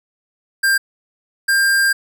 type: tone pair in turn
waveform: square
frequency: 1591 / 1596.6 Hz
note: G6 / G6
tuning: +25 / +31 cents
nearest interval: unison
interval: 6 cents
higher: second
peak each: -13 dBFS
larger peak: neither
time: 0.63-0.78 / 1.48-1.93 s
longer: second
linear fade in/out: 10 ms
effects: none